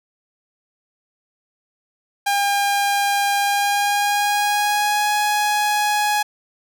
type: tone with pitch glide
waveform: sawtooth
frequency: 805 to 835.8 Hz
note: G5 to G#5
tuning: +46 to +11 cents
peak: -13 dBFS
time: 2.26-6.23 s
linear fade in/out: 10 ms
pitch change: +65 cents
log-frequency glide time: 3.39-5.1 s
effects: none